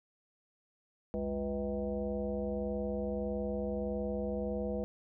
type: tone with frequency modulation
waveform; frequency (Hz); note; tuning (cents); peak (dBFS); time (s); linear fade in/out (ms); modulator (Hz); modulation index
sine; 349.2; F4; 0; -32; 1.14-4.84; 0; 144; 1.9
effects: none